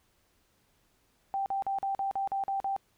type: tone bursts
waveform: sine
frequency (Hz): 784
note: G5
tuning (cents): 0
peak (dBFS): -28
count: 9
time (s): 1.34-2.764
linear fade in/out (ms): 0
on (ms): 120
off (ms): 43
effects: pink hiss -70 dBFS RMS until 2.97 s